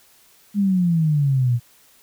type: exponential sweep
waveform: sine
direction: down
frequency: 207.7 to 116.54 Hz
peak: -15 dBFS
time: 0.54-1.6 s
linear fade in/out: 50 ms
effects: white hiss -54 dBFS RMS until 2.02 s